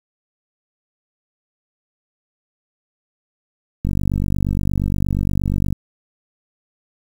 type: click train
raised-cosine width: 5 ms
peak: -8 dBFS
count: 92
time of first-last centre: 3.85-5.726 s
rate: 48.5 Hz
effects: 7-bit